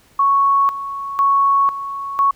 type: tone with tremolo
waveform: sine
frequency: 1108.7 Hz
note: C#6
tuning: in tune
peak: -11 dBFS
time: 0.19-2.31 s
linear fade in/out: 5 ms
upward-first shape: square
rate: 1 Hz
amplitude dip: 75%
effects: pink hiss -53 dBFS RMS until 2.35 s